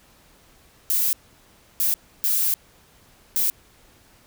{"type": "noise bursts at uneven times", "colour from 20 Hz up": "violet", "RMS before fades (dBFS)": -21, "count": 4, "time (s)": [[0.9, 1.13], [1.8, 1.94], [2.24, 2.54], [3.36, 3.5]], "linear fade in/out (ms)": 0, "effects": ["pink hiss -55 dBFS RMS until 4.26 s"]}